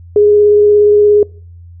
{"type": "tone with vibrato", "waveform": "sine", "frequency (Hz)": 415.3, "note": "G#4", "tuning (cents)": 0, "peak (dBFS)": -4, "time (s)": [0.16, 1.23], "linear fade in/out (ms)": 2, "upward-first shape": "square", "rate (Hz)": 17, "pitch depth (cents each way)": 8, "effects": ["noise-tail reverb RT60 0.5 s tail -25 dB re dry", "added 86 Hz sine -32 dBFS peak until 1.8 s"]}